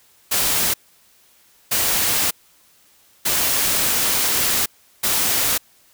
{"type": "noise bursts at uneven times", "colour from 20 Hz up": "white", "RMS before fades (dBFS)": -19, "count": 4, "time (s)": [[0.31, 0.74], [1.71, 2.31], [3.25, 4.66], [5.03, 5.58]], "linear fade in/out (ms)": 10, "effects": ["white hiss -55 dBFS RMS until 5.93 s"]}